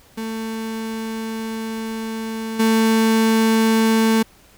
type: tone with level steps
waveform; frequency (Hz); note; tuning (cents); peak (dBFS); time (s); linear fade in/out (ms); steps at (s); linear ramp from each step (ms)
35% pulse; 223; A3; +23; -23 / -12; 0.17-4.23; 10; 2.59; 10
effects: pink hiss -51 dBFS RMS until 4.57 s